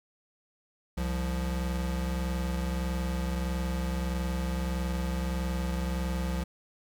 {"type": "tone pair together", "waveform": "square", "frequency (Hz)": [65.4, 174.61], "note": ["C2", "F3"], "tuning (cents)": [0, 0], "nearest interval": "octave + perfect fourth", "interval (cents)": 1700, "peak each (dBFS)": [-31, -34], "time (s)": [0.97, 6.44], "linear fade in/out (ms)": 10, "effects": ["11-bit"]}